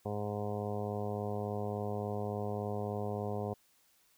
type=harmonic tone; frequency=103.5 Hz; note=G#2; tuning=5 cents flat; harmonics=1 / 2 / 3 / 4 / 5 / 6 / 7 / 8 / 9 / 10; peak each=-39 / -41 / -49 / -40 / -42 / -46 / -43 / -52 / -50 / -54 dBFS; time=0.05-3.54 s; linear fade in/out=10 ms; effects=white hiss -69 dBFS RMS until 4.17 s